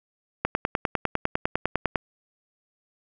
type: click train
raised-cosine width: 0.5 ms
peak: -7 dBFS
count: 16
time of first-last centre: 0.45-1.958 s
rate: 9.95 Hz
effects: none